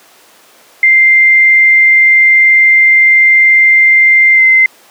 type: tone with pitch glide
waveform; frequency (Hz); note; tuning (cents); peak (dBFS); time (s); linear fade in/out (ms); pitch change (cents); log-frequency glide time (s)
sine; 2093 to 2070; C7 to C7; 0 to -19; -3; 0.83-4.66; 2; -19; 4.34-4.42
effects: pink hiss -42 dBFS RMS until 4.9 s + high-pass 400 Hz 12 dB/octave